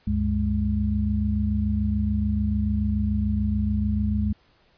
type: tone cluster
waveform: sine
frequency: 69.8 / 96.7 / 209.1 Hz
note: C#2 / G2 / G#3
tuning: +13 / -23 / +12 cents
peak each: -25 / -27 / -24 dBFS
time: 0.07-4.33 s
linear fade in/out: 5 ms
effects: pink hiss -61 dBFS RMS until 4.77 s + resampled to 11025 Hz